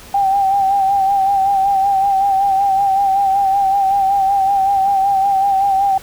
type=tone with vibrato; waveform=sine; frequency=785 Hz; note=G5; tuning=2 cents sharp; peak=-11 dBFS; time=0.14-5.98 s; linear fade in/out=5 ms; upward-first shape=sine; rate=5.3 Hz; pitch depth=42 cents each way; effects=pink hiss -38 dBFS RMS until 6.02 s